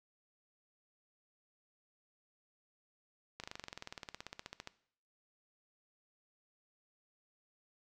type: slowing click train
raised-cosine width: 0.2 ms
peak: -26 dBFS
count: 25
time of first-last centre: 3.4-4.674 s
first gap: 37 ms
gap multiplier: 1.03
effects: noise-tail reverb RT60 0.6 s tail -18 dB re dry